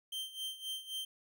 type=tone with tremolo; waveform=45% pulse; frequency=3136 Hz; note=G7; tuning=in tune; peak=-36 dBFS; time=0.12-1.05 s; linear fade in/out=5 ms; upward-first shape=sine; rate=3.8 Hz; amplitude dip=80%; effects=none